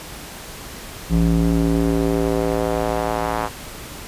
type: tone with band-pass filter sweep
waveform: square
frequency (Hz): 56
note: A1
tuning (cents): +31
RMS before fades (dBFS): -19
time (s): 1.09-3.5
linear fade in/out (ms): 50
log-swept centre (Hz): 180 to 1000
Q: 1.6
effects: pink hiss -35 dBFS RMS until 4.07 s + resampled to 32000 Hz